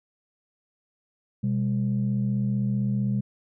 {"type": "tone pair together", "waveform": "sine", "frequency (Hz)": [125.6, 201.2], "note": ["B2", "G3"], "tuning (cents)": [30, 45], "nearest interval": "minor sixth", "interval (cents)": 815, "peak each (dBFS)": -24, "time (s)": [1.43, 3.21], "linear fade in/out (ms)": 10, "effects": ["tanh soft clip ceiling -17 dBFS"]}